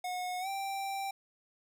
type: tone with pitch glide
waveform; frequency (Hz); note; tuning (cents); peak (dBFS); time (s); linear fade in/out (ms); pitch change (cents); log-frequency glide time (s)
square; 727 to 783.7; F#5 to G5; -31 to -1; -35; 0.04-1.11; 5; +130; 0.4-0.48
effects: none